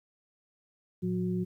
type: tone cluster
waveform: sine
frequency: 111.9 / 180 / 365.2 Hz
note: A2 / F#3 / F#4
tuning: +30 / -47 / -23 cents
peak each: -37 / -29 / -35 dBFS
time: 1.02-1.45 s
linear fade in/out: 20 ms
effects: 11-bit